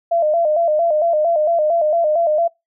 sine tone with vibrato, 643 Hz, E5, 43 cents flat, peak -13 dBFS, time 0.11-2.48 s, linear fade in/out 10 ms, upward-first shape square, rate 4.4 Hz, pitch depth 92 cents each way, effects noise-tail reverb RT60 0.2 s tail -24 dB re dry

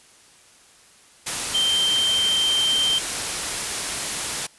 sine tone in noise, 3136 Hz, G7, in tune, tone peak -18 dBFS, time 1.54-2.99 s, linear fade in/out 10 ms, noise white, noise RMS -26 dBFS, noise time 1.26-4.47 s, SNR +5 dB, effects white hiss -52 dBFS RMS until 4.58 s + resampled to 24000 Hz

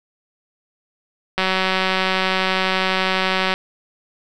click train, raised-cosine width 0.3 ms, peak -3 dBFS, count 407, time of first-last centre 1.38-3.54 s, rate 188 Hz, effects none

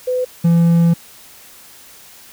sine / triangle tone pair in turn, 504 / 168.82 Hz, B4 / E3, +35 / +42 cents, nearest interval octave + perfect fifth, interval 1893 cents, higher first, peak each -15 / -7 dBFS, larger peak second, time 0.07-0.25 / 0.44-0.94 s, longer second, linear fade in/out 10 ms, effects white hiss -42 dBFS RMS until 2.32 s

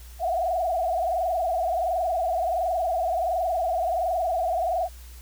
sine tone with frequency modulation, 698.5 Hz, F5, in tune, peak -22 dBFS, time 0.19-4.89 s, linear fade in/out 50 ms, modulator 21.4 Hz, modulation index 2.4, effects added 60 Hz sine -41 dBFS peak until 5.21 s + white hiss -51 dBFS RMS until 5.21 s

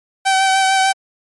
sawtooth tone with vibrato, 768 Hz, G5, 36 cents flat, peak -8 dBFS, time 0.25-0.93 s, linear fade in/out 20 ms, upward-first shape triangle, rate 6.7 Hz, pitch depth 23 cents each way, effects MP3 48 kbps

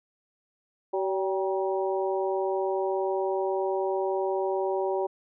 harmonic tone with a mistuned harmonic, 190.5 Hz, G3, 49 cents flat, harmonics 2 / 3 / 4 / 5, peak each -27 / -31 / -33 / -35 dBFS, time 0.93-5.07 s, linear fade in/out 10 ms, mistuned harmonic 4, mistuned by +53 cents, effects none

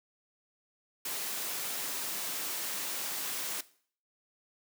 white noise, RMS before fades -36 dBFS, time 1.05-3.61 s, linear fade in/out 5 ms, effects noise-tail reverb RT60 0.5 s tail -18 dB re dry + high-pass 200 Hz 12 dB/octave

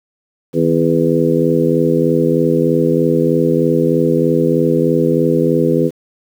harmonic tone with a mistuned harmonic, 83.2 Hz, E2, 17 cents sharp, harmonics 2 / 3 / 4 / 5 / 6, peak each -17 / -17 / -17 / -17 / -17 dBFS, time 0.53-5.91 s, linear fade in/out 50 ms, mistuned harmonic 2, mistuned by -92 cents, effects 7-bit

